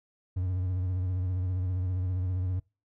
triangle tone with vibrato, 91.7 Hz, F#2, 15 cents flat, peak -25 dBFS, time 0.36-2.6 s, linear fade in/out 10 ms, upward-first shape sine, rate 15 Hz, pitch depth 49 cents each way, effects noise-tail reverb RT60 0.3 s tail -25 dB re dry

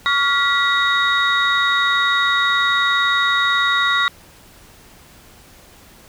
sine tone cluster, 1130 / 1407 / 1948 / 3770 Hz, C#6 / F6 / B6 / A#7, +33 / +12 / -24 / +19 cents, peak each -19 dBFS, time 0.06-4.08 s, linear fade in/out 0 ms, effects tanh soft clip ceiling -7 dBFS + pink hiss -46 dBFS RMS until 6.08 s

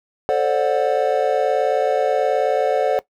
triangle chord, D dominant seventh, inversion second, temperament just, 440.5 / 528.6 / 587.3 / 734.2 Hz, A4 / C5 / D5 / F#5, +2 / +18 / 0 / -14 cents, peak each -19 dBFS, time 0.29-2.99 s, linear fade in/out 0 ms, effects noise-tail reverb RT60 0.1 s tail -18 dB re dry

